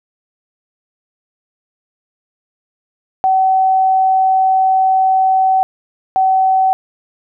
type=tone pair in turn; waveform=sine; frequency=760 / 760 Hz; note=F#5 / F#5; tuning=+46 / +46 cents; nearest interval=unison; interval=0 cents; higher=neither; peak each=-9 dBFS; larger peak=neither; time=3.24-5.63 / 6.16-6.73 s; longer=first; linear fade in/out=0 ms; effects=none